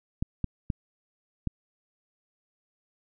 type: clicks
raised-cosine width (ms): 5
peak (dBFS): -15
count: 4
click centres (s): 0.225 / 0.443 / 0.702 / 1.473
effects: none